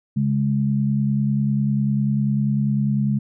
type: tone pair together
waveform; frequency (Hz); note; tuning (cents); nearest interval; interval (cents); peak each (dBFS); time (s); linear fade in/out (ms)
sine; 137.63 / 207.7; C#3 / G#3; -12 / 0; perfect fifth; 712; -20; 0.16-3.19; 10
effects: none